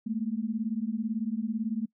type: beating tone pair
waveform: sine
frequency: 212.7 / 230.7 Hz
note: G#3 / A#3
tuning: +42 / -18 cents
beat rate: 18 Hz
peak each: -31 dBFS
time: 0.06-1.86 s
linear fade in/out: 10 ms
effects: noise-tail reverb RT60 0.1 s tail -24 dB re dry